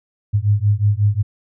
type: beating tone pair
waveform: sine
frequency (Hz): 100.8 / 106.3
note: G2 / G#2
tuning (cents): +49 / +41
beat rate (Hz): 5.5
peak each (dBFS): -16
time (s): 0.33-1.23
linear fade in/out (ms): 20
effects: none